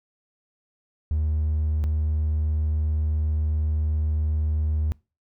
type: tone pair in turn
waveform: triangle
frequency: 76.9 / 76.9 Hz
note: D#2 / D#2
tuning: -20 / -20 cents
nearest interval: unison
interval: 0 cents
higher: neither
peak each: -18 dBFS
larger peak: neither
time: 1.11-1.84 / 1.84-4.92 s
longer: second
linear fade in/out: 0 ms
effects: noise-tail reverb RT60 0.3 s tail -25 dB re dry + tanh soft clip ceiling -15 dBFS